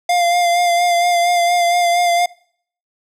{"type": "tone with vibrato", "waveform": "square", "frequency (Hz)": 698.5, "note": "F5", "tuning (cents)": 0, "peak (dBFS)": -13, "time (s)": [0.09, 2.26], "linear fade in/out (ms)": 5, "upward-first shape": "sine", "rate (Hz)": 4.3, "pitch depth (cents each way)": 25, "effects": ["noise-tail reverb RT60 0.6 s tail -24 dB re dry", "low-pass 11000 Hz 12 dB/octave"]}